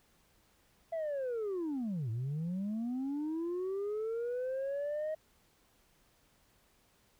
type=linear two-way sweep; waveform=sine; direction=down then up; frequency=673 to 107.5 to 631 Hz; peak=-31 dBFS; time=0.92-5.15 s; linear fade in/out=10 ms; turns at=2.1 s; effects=tanh soft clip ceiling -32 dBFS + pink hiss -69 dBFS RMS until 7.19 s

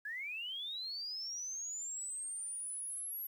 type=linear sweep; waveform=sine; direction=up; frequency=1646 to 11730 Hz; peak=-39 dBFS; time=0.05-3.27 s; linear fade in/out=5 ms; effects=11-bit

